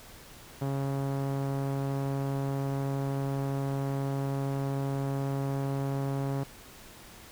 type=tone with low-pass filter; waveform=sawtooth; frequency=137.5 Hz; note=C#3; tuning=14 cents flat; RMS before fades=-31 dBFS; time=0.61-6.44 s; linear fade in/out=10 ms; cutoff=960 Hz; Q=0.86; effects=pink hiss -50 dBFS RMS until 7.31 s